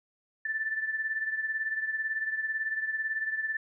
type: beating tone pair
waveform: sine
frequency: 1760 / 1778 Hz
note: A6 / A6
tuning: 0 / +18 cents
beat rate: 18 Hz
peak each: -30 / -36 dBFS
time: 0.45-3.57 s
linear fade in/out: 5 ms
effects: none